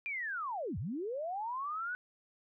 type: linear two-way sweep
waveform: sine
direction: down then up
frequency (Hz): 2429 to 75.8 to 1505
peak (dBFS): -35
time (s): 0.06-1.95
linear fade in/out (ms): 0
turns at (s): 0.78
effects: none